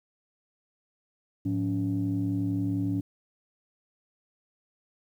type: tone cluster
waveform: sine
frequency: 108 / 179.2 / 283.8 Hz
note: A2 / F3 / C#4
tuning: -32 / +45 / +41 cents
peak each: -29 / -33 / -27 dBFS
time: 1.45-3.01 s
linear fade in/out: 10 ms
effects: tanh soft clip ceiling -19 dBFS + 10-bit